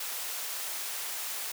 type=high-pass noise; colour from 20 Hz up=white; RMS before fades=-36 dBFS; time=0-1.52 s; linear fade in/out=5 ms; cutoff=570 Hz; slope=12 dB/octave; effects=none